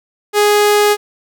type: tone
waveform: sawtooth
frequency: 415.3 Hz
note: G#4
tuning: in tune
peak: -5 dBFS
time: 0.33-0.97 s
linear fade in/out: 50 ms
effects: none